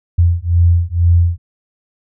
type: beating tone pair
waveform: sine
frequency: 85 / 87.1 Hz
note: F2 / F2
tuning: -46 / -4 cents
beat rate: 2.1 Hz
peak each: -12 dBFS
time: 0.18-1.38 s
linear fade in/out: 10 ms
effects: none